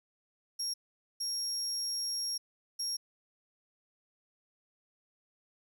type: tone bursts at uneven times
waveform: 35% pulse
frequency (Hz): 5580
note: F8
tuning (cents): -2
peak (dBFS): -30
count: 3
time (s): 0.59-0.74 / 1.2-2.38 / 2.79-2.97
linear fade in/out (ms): 10
effects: none